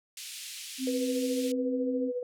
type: band-pass noise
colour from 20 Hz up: pink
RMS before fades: -42 dBFS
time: 0.17-1.52 s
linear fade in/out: 2 ms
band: 2600 to 12000 Hz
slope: 24 dB/octave
type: tone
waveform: sine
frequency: 261.6 Hz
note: C4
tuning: in tune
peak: -29 dBFS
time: 0.78-2.12 s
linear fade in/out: 50 ms
type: tone with tremolo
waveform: sine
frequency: 493.9 Hz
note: B4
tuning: in tune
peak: -28 dBFS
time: 0.87-2.23 s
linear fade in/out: 2 ms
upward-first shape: sine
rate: 14 Hz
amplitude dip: 55%
effects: none